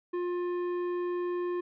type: tone with tanh clipping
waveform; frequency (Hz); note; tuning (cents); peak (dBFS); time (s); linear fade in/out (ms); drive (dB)
sine; 353.8; F4; +23; -31; 0.13-1.61; 10; 11
effects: none